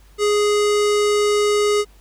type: tone with low-pass filter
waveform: square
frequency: 415.3 Hz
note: G#4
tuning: in tune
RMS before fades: -17 dBFS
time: 0.18-1.85 s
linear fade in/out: 50 ms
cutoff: 8200 Hz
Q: 1.3
effects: added 50 Hz sine -46 dBFS peak until 2 s + pink hiss -55 dBFS RMS until 2 s